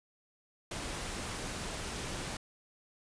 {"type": "noise", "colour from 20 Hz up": "pink", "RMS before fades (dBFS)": -39, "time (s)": [0.71, 2.37], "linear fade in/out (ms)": 5, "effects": ["resampled to 22050 Hz"]}